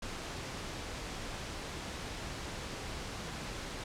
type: noise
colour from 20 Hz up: pink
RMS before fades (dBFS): -41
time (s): 0.02-3.84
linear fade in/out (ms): 5
effects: low-pass 7000 Hz 12 dB/octave